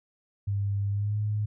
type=tone with pitch glide; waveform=sine; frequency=100.3 to 105.35 Hz; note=G2 to G#2; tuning=+40 to +25 cents; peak=-25 dBFS; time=0.47-1.46 s; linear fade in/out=10 ms; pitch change=+85 cents; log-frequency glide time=0.9-1.17 s; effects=none